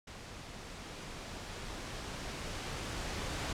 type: noise with level ramp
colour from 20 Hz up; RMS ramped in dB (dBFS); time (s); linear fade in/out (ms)
pink; -48 to -37; 0.07-3.53; 5
effects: low-pass 7000 Hz 12 dB/octave